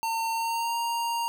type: tone with pitch glide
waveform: square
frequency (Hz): 908 to 933.5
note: A#5 to A#5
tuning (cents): -46 to +2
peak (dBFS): -27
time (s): 0.03-1.28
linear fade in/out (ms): 0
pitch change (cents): +48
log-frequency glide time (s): 0.33-0.77
effects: none